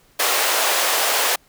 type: high-pass noise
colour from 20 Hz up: pink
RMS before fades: -19 dBFS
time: 0.19-1.36 s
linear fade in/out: 10 ms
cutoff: 500 Hz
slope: 24 dB/octave
effects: pink hiss -56 dBFS RMS until 1.48 s